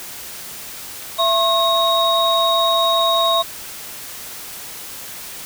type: tone cluster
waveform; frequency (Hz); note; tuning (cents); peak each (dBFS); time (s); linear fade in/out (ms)
sine; 668 / 1079 / 3774; E5 / C#6 / A#7; +23 / -47 / +21; -18; 1.18-3.43; 20
effects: white hiss -33 dBFS RMS until 5.45 s